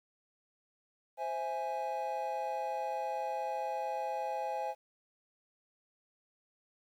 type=chord; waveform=triangle; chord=C augmented; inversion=none; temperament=equal; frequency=523.3 / 659.3 / 830.6 Hz; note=C5 / E5 / G#5; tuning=0 / 0 / 0 cents; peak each=-38 / -38 / -34 dBFS; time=1.17-4.75 s; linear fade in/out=50 ms; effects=11-bit